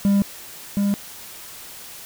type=tone pair in turn; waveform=triangle; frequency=199.8 / 201.3 Hz; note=G3 / G3; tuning=+33 / +46 cents; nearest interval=unison; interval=13 cents; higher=second; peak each=-12 / -15 dBFS; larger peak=first; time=0.05-0.22 / 0.77-0.94 s; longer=neither; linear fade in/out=0 ms; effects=white hiss -39 dBFS RMS until 2.05 s